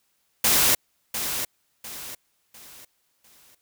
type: noise with echo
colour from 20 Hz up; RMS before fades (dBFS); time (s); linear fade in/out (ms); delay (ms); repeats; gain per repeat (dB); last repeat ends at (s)
white; -19; 0.44-0.75; 5; 700; 4; -9; 3.55
effects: white hiss -70 dBFS RMS until 3.61 s